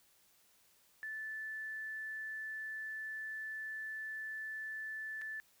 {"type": "tone with dropouts", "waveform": "sine", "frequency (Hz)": 1751, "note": "A6", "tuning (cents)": -9, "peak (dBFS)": -40, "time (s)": [1.03, 5.4], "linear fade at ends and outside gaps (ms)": 0, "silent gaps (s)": [5.214, 5.218], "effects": ["white hiss -69 dBFS RMS until 5.6 s"]}